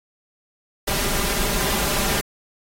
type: noise with comb filter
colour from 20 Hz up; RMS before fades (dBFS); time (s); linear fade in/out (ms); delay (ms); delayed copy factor
pink; -22; 0.87-2.21; 10; 5; +0.65
effects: AAC 48 kbps